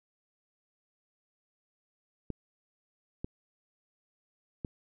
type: clicks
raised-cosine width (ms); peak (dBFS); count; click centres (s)
3; -22; 3; 2.303 / 3.245 / 4.648
effects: none